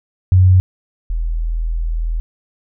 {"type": "tone pair in turn", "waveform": "sine", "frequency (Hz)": [92.5, 40.94], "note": ["F#2", "E1"], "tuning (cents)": [0, -11], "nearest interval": "octave + major second", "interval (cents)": 1411, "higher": "first", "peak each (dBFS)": [-6, -16], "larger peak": "first", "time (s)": [[0.32, 0.6], [1.1, 2.2]], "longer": "second", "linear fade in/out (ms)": 0, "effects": []}